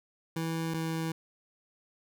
25% pulse tone pair in turn, 163.4 / 162.37 Hz, E3 / E3, -15 / -26 cents, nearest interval unison, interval 11 cents, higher first, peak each -27 dBFS, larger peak neither, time 0.36-0.74 / 0.74-1.12 s, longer neither, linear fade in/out 5 ms, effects none

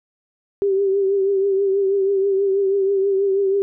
sine tone with vibrato, 392 Hz, G4, in tune, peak -15 dBFS, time 0.62-3.62 s, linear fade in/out 0 ms, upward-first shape triangle, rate 6.2 Hz, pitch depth 54 cents each way, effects none

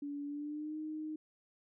sine tone with pitch glide, 287 to 309.4 Hz, D4 to D#4, -40 to -10 cents, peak -38 dBFS, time 0.02-1.16 s, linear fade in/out 5 ms, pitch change +130 cents, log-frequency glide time 0.26-0.77 s, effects none

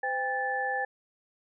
sine tone cluster, 512 / 799 / 1745 Hz, C5 / G5 / A6, -38 / +33 / -15 cents, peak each -35 / -31 / -31 dBFS, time 0.03-0.85 s, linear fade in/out 5 ms, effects none

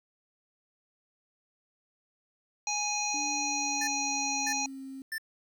harmonic tone, 830.6 Hz, G#5, in tune, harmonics 1 / 3 / 5 / 7 / 8, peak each -34 / -35 / -37 / -34 / -37 dBFS, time 2.67-4.66 s, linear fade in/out 2 ms
sine tone with pitch glide, 293.5 to 267.6 Hz, D4 to C4, -1 to +39 cents, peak -39 dBFS, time 3.14-5.02 s, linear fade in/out 2 ms, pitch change -160 cents, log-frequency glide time 3.31-4.82 s
square tone bursts, 1777 Hz, A6, 17 cents sharp, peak -33 dBFS, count 3, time 3.81-5.182 s, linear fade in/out 5 ms, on 64 ms, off 590 ms
effects 10-bit

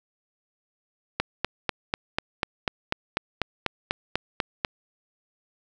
click train, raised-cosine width 0.3 ms, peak -7 dBFS, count 15, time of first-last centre 1.2-4.648 s, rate 4.06 Hz, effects none

